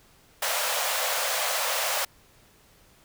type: high-pass noise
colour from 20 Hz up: pink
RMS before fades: -27 dBFS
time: 0.42-2.05 s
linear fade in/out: 5 ms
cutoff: 500 Hz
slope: 96 dB/octave
effects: pink hiss -58 dBFS RMS until 3.04 s